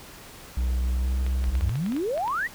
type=tone with pitch glide; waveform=triangle; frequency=62.1 to 64.18 Hz; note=B1 to C2; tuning=+10 to -33 cents; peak=-20 dBFS; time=0.57-1.7 s; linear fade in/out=5 ms; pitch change=+57 cents; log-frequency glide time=0.88-1.15 s
type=clicks; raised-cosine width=0.3 ms; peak=-22 dBFS; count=11; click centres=1.265 / 1.441 / 1.553 / 1.61 / 1.694 / 1.756 / 1.863 / 1.922 / 1.965 / 2.177 / 2.279 s
type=exponential sweep; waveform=sine; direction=up; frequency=45 to 2038 Hz; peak=-24 dBFS; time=1.47-2.48 s; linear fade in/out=20 ms
effects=pink hiss -45 dBFS RMS until 2.54 s